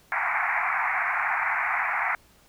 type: band-pass noise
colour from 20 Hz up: white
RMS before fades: -26 dBFS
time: 0.12-2.15 s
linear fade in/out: 0 ms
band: 700 to 2300 Hz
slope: 96 dB/octave
effects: pink hiss -58 dBFS RMS until 2.48 s